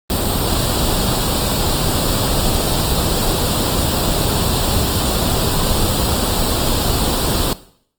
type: noise with comb filter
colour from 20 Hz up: pink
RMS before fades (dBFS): -17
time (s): 0.1-7.53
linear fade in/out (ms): 0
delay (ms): 0.24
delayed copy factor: +0.7
effects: noise-tail reverb RT60 0.6 s tail -17 dB re dry + Opus 24 kbps